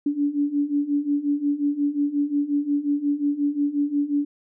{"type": "beating tone pair", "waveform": "sine", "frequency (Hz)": [285.1, 290.7], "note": ["C#4", "D4"], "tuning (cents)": [49, -18], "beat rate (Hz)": 5.6, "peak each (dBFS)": [-25, -22], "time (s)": [0.06, 4.25], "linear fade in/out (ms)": 5, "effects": []}